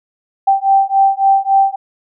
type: beating tone pair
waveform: sine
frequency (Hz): 780 / 783.6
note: G5 / G5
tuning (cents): -9 / -1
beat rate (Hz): 3.6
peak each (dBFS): -12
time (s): 0.47-1.76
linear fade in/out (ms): 10
effects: none